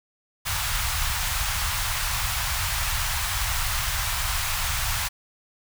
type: band-stop noise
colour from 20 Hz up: pink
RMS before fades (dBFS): -26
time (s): 0.45-5.09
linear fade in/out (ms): 20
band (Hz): 110 to 880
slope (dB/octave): 24
effects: none